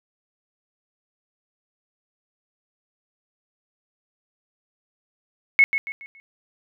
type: tone with echo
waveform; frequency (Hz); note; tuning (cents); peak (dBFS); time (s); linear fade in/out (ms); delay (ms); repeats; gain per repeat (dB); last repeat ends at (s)
sine; 2192; C#7; -20; -10; 5.59-5.64; 0; 140; 4; -9; 6.2
effects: none